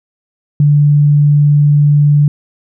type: tone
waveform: sine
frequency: 146.4 Hz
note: D3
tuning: 5 cents flat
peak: -5 dBFS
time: 0.6-2.28 s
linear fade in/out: 2 ms
effects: none